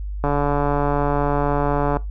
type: click train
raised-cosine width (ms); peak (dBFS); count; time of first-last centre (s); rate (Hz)
1; -7; 250; 0.24-1.969; 144
effects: noise-tail reverb RT60 0.2 s tail -19 dB re dry + added 50 Hz sine -25 dBFS peak until 2.1 s